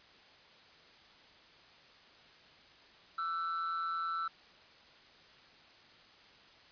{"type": "tone with amplitude modulation", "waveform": "triangle", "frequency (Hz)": 1332, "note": "E6", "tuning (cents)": 18, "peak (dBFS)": -29, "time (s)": [3.18, 4.28], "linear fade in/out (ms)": 5, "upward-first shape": "sine", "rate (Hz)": 169, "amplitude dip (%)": 60, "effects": ["white hiss -59 dBFS RMS until 6.71 s", "resampled to 11025 Hz"]}